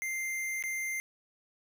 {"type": "tone with dropouts", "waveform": "square", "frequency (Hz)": 2093, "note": "C7", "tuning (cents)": 0, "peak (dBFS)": -33, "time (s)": [0.02, 1], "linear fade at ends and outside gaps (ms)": 0, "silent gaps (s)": [0.625, 0.638], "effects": []}